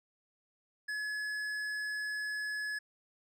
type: tone with hard clipping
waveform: sine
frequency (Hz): 1700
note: G#6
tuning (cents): +40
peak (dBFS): -36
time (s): 0.88-2.79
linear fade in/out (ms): 10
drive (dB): 9
effects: none